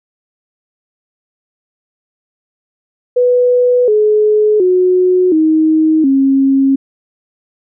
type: tone with pitch steps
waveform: sine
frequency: 493.9 / 425 / 365.8 / 314.8 / 270.9 Hz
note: B4 / G#4 / F#4 / D#4 / C#4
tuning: 0 / +40 / -20 / +20 / -40 cents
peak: -7 dBFS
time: 3.16-6.76 s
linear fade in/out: 10 ms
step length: 720 ms
effects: none